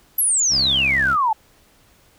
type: exponential sweep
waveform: sine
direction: down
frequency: 11990 to 839 Hz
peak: -15 dBFS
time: 0.18-1.33 s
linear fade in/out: 5 ms
type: tone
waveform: 15% pulse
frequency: 67.3 Hz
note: C2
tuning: 49 cents sharp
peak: -22 dBFS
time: 0.49-1.17 s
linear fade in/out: 50 ms
effects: pink hiss -55 dBFS RMS until 2.18 s